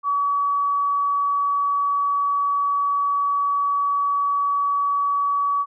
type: tone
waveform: sine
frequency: 1137 Hz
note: C#6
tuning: 44 cents sharp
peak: -18 dBFS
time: 0.03-5.66 s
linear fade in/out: 50 ms
effects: none